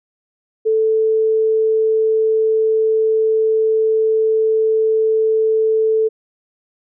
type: tone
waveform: sine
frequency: 440 Hz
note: A4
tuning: in tune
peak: -12 dBFS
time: 0.65-6.09 s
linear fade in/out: 20 ms
effects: none